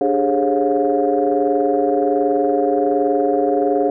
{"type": "tone cluster", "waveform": "sine", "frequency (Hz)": [293.3, 400.8, 422.1, 544, 711], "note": ["D4", "G4", "G#4", "C#5", "F5"], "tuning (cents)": [-2, 38, 28, -33, 31], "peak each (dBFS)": -20, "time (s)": [0.01, 3.9], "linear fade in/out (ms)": 2, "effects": ["tanh soft clip ceiling -5 dBFS"]}